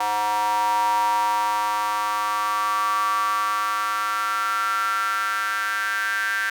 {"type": "tone with high-pass filter sweep", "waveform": "square", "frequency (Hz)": 104.9, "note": "G#2", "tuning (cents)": 18, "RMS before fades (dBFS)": -23, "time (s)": [0, 6.5], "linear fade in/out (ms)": 5, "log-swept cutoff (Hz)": [860, 1600], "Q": 8.4, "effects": []}